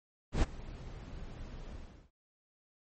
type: noise with ADSR envelope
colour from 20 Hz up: brown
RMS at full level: -24 dBFS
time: 0.32-2.11 s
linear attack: 110 ms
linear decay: 18 ms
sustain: -21 dB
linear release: 400 ms
effects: MP3 32 kbps